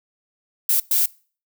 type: noise bursts at uneven times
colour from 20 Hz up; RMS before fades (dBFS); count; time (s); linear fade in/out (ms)
violet; -18; 2; 0.69-0.8 / 0.91-1.06; 5
effects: noise-tail reverb RT60 0.4 s tail -23 dB re dry